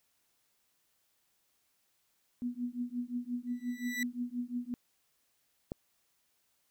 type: tone with tremolo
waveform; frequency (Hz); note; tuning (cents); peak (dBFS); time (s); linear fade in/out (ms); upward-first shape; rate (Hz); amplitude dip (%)
sine; 244; B3; -21; -30; 2.42-4.74; 0; triangle; 5.7; 100
type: tone with exponential growth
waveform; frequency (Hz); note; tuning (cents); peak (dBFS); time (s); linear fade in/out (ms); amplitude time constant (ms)
40% pulse; 1970; B6; -5; -30; 3.47-4.03; 2; 120
type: click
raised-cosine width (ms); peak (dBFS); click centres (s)
2; -23; 5.719
effects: white hiss -75 dBFS RMS until 6.7 s